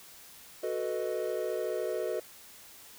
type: chord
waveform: triangle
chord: B dominant seventh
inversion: second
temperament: equal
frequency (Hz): 370 / 440 / 493.9 / 622.3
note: F#4 / A4 / B4 / D#5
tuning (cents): 0 / 0 / 0 / 0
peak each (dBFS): -34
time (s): 0.63-2.2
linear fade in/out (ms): 5
effects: white hiss -52 dBFS RMS until 2.98 s

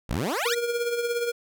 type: exponential sweep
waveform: 15% pulse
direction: up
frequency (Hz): 46.47 to 2106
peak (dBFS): -19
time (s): 0.09-0.55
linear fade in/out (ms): 10
type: tone with tremolo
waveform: square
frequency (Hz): 474.6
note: A#4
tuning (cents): +31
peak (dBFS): -23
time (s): 0.45-1.32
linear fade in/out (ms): 10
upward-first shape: triangle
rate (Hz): 17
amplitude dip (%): 60
effects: none

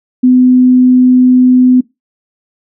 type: tone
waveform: sine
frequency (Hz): 252.6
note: B3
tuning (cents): +39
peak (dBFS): -3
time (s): 0.23-1.81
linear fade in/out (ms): 10
effects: noise-tail reverb RT60 0.2 s tail -21 dB re dry

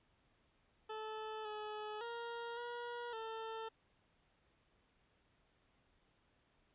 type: tone with pitch steps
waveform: 20% pulse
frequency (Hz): 435.2 / 425.2 / 468.9 / 478.7 / 446.7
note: A4 / G#4 / A#4 / A#4 / A4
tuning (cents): -19 / +41 / +10 / +46 / +26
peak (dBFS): -38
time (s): 0.89-3.69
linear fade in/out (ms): 10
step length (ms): 560
effects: pink hiss -75 dBFS RMS until 6.74 s + resampled to 8000 Hz

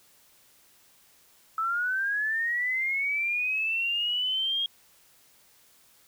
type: linear sweep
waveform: sine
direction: up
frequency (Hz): 1298 to 3267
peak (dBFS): -25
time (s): 1.58-4.66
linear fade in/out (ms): 2
effects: white hiss -60 dBFS RMS until 6.07 s

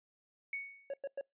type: tone with exponential decay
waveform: sine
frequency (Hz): 2224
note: C#7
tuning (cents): +5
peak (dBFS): -34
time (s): 0.53-0.97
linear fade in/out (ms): 2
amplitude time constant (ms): 95
type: tone bursts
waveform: triangle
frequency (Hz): 554.4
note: C#5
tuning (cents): 0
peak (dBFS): -34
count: 3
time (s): 0.9-1.211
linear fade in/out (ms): 2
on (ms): 37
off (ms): 100
effects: noise-tail reverb RT60 0.2 s tail -26 dB re dry + resampled to 8000 Hz

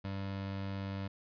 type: tone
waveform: 25% pulse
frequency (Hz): 97.8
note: G2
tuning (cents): -4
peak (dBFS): -33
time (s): 0.04-1.08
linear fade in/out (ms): 10
effects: resampled to 11025 Hz

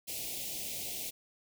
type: band-stop noise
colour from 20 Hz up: white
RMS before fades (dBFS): -39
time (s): 0.07-1.11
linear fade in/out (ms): 20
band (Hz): 770 to 2200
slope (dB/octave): 48
effects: none

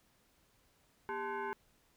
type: tone with frequency modulation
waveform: sine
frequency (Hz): 239.8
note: A#3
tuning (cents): +49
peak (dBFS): -36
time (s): 1.09-1.53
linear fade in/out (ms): 0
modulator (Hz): 639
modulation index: 2.1
effects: pink hiss -71 dBFS RMS until 1.96 s

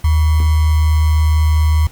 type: tone with sample-and-hold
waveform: sine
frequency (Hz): 77.78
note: D#2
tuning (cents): 0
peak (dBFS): -9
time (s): 0.04-1.87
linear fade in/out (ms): 5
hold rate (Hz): 1050
effects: pink hiss -44 dBFS RMS until 1.91 s + Opus 48 kbps

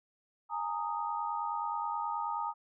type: chord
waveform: sine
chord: Ab suspended second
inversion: none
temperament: equal with one note detuned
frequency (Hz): 830.6 / 920 / 1244.5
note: Ab5 / Bb5 / Eb6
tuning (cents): 0 / -23 / 0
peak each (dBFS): -38 / -35 / -37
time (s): 0.49-2.54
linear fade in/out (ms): 50
effects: none

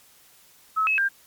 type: tone with pitch steps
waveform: sine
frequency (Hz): 1292 / 2581 / 1593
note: E6 / E7 / G6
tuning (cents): -35 / -37 / +27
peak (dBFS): -19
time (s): 0.76-1.09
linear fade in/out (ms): 20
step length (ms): 110
effects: white hiss -55 dBFS RMS until 1.26 s + MP3 96 kbps

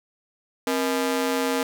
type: ring-modulated tone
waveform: sawtooth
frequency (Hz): 370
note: F#4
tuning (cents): 0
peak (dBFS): -15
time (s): 0.67-1.63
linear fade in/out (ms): 2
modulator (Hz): 104
effects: none

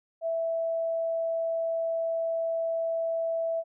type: tone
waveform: sine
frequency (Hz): 659.3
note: E5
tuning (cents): 0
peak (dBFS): -26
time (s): 0.21-3.64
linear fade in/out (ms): 50
effects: none

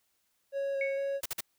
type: tone with vibrato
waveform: triangle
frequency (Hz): 550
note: C#5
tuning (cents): -14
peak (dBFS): -28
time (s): 0.52-1.21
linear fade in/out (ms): 50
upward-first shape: square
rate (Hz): 2.2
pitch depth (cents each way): 10
type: tone with exponential decay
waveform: sine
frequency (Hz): 2217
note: C#7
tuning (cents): 0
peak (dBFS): -29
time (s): 0.81-1.16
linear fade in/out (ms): 2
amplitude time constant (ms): 75
type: noise bursts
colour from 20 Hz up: white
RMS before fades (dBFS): -34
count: 3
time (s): 1.23-1.408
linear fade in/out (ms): 5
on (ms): 28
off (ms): 47
effects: white hiss -75 dBFS RMS until 1.58 s

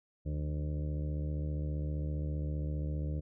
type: harmonic tone with a mistuned harmonic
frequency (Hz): 75.1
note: D2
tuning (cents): +39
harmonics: 1 / 2 / 3 / 4 / 5 / 6 / 7 / 8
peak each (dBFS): -34 / -37 / -51 / -45 / -54 / -53 / -50 / -56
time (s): 0.25-3.21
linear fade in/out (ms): 20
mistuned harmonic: 3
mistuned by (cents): -51
effects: none

